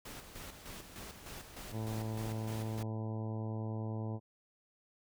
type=noise with tremolo; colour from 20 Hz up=pink; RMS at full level=-47 dBFS; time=0.05-2.83 s; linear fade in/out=5 ms; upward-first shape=square; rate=3.3 Hz; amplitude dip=50%
type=harmonic tone; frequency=110 Hz; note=A2; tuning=in tune; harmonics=1 / 2 / 3 / 4 / 5 / 6 / 7 / 8 / 9; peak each=-37 / -43 / -47 / -49 / -51 / -53 / -54 / -55 / -56 dBFS; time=1.71-4.2 s; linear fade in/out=50 ms
effects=none